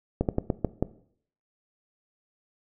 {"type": "slowing click train", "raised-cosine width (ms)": 2, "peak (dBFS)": -10, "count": 6, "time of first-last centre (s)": [0.21, 0.826], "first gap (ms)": 78, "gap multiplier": 1.23, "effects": ["noise-tail reverb RT60 0.6 s tail -17 dB re dry"]}